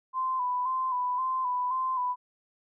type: tone with vibrato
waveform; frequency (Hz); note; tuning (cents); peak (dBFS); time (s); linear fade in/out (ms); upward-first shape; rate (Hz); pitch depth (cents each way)
sine; 1015; B5; +47; -26; 0.13-2.16; 50; square; 1.9; 38
effects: none